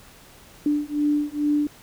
sine beating tone pair, 293.7 / 296 Hz, D4 / D4, 0 / +14 cents, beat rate 2.3 Hz, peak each -23 dBFS, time 0.66-1.67 s, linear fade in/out 2 ms, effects pink hiss -49 dBFS RMS until 1.82 s

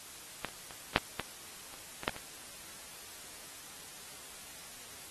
clicks, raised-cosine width 0.3 ms, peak -18 / -30 / -29 / -6 / -17 / -30 / -23 / -12 / -25 dBFS, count 9, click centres 0.447 / 0.487 / 0.708 / 0.961 / 1.197 / 1.74 / 2.034 / 2.079 / 2.164 s, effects white hiss -49 dBFS RMS until 5.1 s + AAC 32 kbps

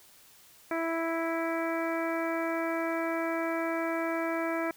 harmonic tone, 329.6 Hz, E4, in tune, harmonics 1 / 2 / 3 / 4 / 5 / 6 / 7, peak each -32 / -33 / -39 / -38 / -40 / -42 / -41 dBFS, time 0.71-4.71 s, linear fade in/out 2 ms, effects white hiss -57 dBFS RMS until 4.76 s

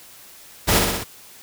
pink noise with echo, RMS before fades -17 dBFS, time 0.67-0.8 s, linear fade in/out 20 ms, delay 61 ms, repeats 4, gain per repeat -3 dB, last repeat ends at 1.044 s, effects white hiss -45 dBFS RMS until 1.42 s

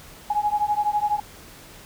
sine beating tone pair, 829 / 841 Hz, G#5 / G#5, -3 / +22 cents, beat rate 12 Hz, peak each -23 dBFS, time 0.3-1.2 s, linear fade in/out 5 ms, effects pink hiss -45 dBFS RMS until 1.85 s

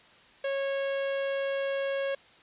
45% pulse tone, 549 Hz, C#5, 17 cents flat, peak -28 dBFS, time 0.44-2.15 s, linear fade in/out 5 ms, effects white hiss -56 dBFS RMS until 2.42 s + resampled to 8000 Hz

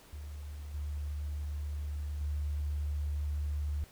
sine tone with level steps, 73.6 Hz, D2, 4 cents sharp, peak -40 / -34 / -31 dBFS, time 0.13-3.84 s, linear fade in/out 0 ms, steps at 0.74 / 2.21 s, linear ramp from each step 2 ms, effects pink hiss -58 dBFS RMS until 3.91 s

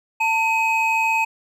triangle tone pair together, 895.6 / 2533 Hz, A5 / D#7, +30 / +30 cents, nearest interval octave + tritone, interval 1800 cents, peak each -18 dBFS, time 0.2-1.25 s, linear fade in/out 10 ms, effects none

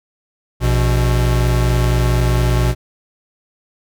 square tone pair together, 57.53 / 121.9 Hz, A#1 / B2, -22 / -22 cents, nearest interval octave + minor second, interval 1300 cents, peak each -16 dBFS, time 0.6-2.75 s, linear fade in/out 50 ms, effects none

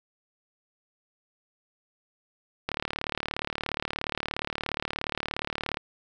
click train, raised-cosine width 0.3 ms, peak -13 dBFS, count 115, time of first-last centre 2.69-5.771 s, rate 37 Hz, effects none

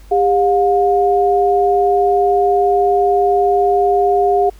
sine tone pair together, 401.2 / 714.9 Hz, G4 / F5, +40 / +40 cents, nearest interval minor seventh, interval 1000 cents, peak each -13 dBFS, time 0.11-4.5 s, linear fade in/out 10 ms, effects added 50 Hz sine -37 dBFS peak until 4.59 s + pink hiss -49 dBFS RMS until 4.59 s

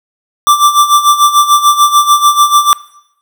square tone with tremolo, 1174.7 Hz, D6, in tune, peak -3 dBFS, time 0.47-2.73 s, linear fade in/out 0 ms, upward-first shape sine, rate 6.8 Hz, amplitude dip 75%, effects noise-tail reverb RT60 0.8 s tail -20 dB re dry

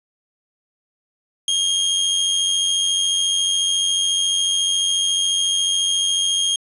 sawtooth tone with amplitude modulation, 3238 Hz, G#7, 45 cents flat, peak -12 dBFS, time 1.48-6.56 s, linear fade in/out 2 ms, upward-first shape sine, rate 94.1 Hz, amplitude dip 35%, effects resampled to 24000 Hz + 7-bit

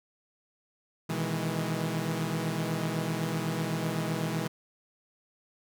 sawtooth chord, E major seventh, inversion second, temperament equal with one note detuned, 123.47 / 155.56 / 163.49 / 207.7 Hz, B2 / D#3 / E3 / G#3, 0 / 0 / -14 / 0 cents, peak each -33 / -32 / -28 / -32 dBFS, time 1.09-4.48 s, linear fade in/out 10 ms, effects none

